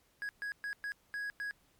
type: tone bursts at uneven times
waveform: triangle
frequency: 1660 Hz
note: G#6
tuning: 1 cent flat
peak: -34 dBFS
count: 6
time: 0.22-0.29 / 0.42-0.52 / 0.64-0.73 / 0.84-0.92 / 1.14-1.3 / 1.4-1.51 s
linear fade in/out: 0 ms
effects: pink hiss -70 dBFS RMS until 1.79 s + MP3 96 kbps